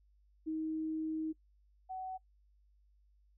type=tone pair in turn; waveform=sine; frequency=315.7 / 750.9 Hz; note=D#4 / F#5; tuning=+25 / +25 cents; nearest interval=octave + minor third; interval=1500 cents; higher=second; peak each=-34 / -39 dBFS; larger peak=first; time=0.46-1.33 / 1.89-2.18 s; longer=first; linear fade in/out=20 ms; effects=noise-tail reverb RT60 0.1 s tail -23 dB re dry + added 50 Hz sine -65 dBFS peak until 3.37 s